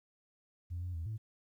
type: tone with pitch steps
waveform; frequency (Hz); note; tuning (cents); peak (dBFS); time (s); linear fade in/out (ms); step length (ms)
sine; 86.9 / 89.7 / 82.2 / 109.3; F2 / F2 / E2 / A2; -8 / +47 / -4 / -11; -35; 0.7-1.18; 20; 120
effects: tanh soft clip ceiling -33 dBFS + 12-bit